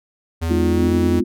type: tone with pitch glide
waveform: square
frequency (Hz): 82.41 to 87.31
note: E2 to F2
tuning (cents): 0 to 0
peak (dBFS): -20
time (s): 0.41-1.21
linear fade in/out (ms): 20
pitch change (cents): +100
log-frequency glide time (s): 0.54-0.94
type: chord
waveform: sine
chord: F half-diminished seventh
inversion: first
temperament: just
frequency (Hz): 209.5 / 251.4 / 314.3 / 349.2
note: Ab3 / Cb4 / Eb4 / F4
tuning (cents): +15 / +31 / +18 / 0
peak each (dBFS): -22 / -20 / -24 / -19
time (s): 0.49-1.24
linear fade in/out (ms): 20
effects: none